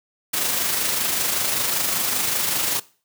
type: noise with amplitude modulation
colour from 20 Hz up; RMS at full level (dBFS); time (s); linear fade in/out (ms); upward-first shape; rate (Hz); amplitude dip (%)
white; -21; 0.33-2.8; 10; sine; 25.2; 35
effects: noise-tail reverb RT60 0.4 s tail -20 dB re dry + high-pass 100 Hz 12 dB/octave